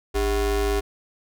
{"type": "ring-modulated tone", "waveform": "square", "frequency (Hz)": 174.7, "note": "F3", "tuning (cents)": 1, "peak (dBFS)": -18, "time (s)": [0.14, 0.81], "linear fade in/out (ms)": 20, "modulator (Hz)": 227, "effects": []}